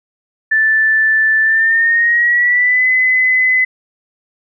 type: tone with pitch glide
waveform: sine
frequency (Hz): 1760 to 2022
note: A6 to B6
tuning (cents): 0 to +40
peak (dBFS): -9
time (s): 0.51-3.65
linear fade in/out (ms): 10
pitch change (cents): +240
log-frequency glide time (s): 1.42-2.87
effects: none